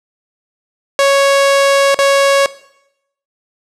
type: tone with dropouts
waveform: sawtooth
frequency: 554.4 Hz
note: C#5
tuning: in tune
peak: -4 dBFS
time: 0.99-2.46 s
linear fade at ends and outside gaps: 1 ms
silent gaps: 1.945-1.989 s
effects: noise-tail reverb RT60 0.8 s tail -18 dB re dry + low-pass 9000 Hz 12 dB/octave